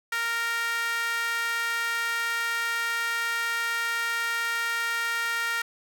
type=tone with high-pass filter; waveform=sawtooth; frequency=464.2 Hz; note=A#4; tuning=7 cents flat; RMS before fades=-28 dBFS; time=0.12-5.62 s; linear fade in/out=5 ms; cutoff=1600 Hz; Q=3.9; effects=none